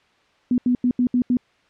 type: tone bursts at uneven times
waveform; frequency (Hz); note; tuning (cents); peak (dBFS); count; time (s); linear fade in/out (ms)
sine; 246.9; B3; 0; -15; 6; 0.51-0.58 / 0.66-0.75 / 0.84-0.91 / 0.99-1.07 / 1.14-1.22 / 1.3-1.37; 2
effects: white hiss -59 dBFS RMS until 1.69 s + low-pass 3000 Hz 12 dB/octave